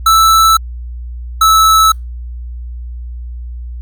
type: tone pair in turn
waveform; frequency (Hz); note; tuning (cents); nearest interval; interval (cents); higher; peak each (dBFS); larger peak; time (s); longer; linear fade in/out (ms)
square; 1318.5 / 1307.1; E6 / E6; 0 / -15; unison; 15; first; -6; neither; 0.06-0.57 / 1.41-1.92; neither; 5
effects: added 60 Hz sine -22 dBFS peak until 3.81 s + Opus 48 kbps